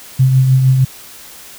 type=tone with tremolo; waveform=sine; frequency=131.1 Hz; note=C3; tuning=4 cents sharp; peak=-5 dBFS; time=0.19-0.85 s; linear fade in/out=10 ms; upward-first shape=triangle; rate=6.5 Hz; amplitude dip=45%; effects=white hiss -36 dBFS RMS until 1.58 s